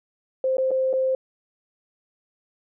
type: tone with dropouts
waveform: sine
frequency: 523.3 Hz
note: C5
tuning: in tune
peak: -19 dBFS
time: 0.44-1.15 s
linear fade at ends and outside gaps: 2 ms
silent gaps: 0.57-0.582 / 0.708-0.714 / 0.93-0.936 s
effects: none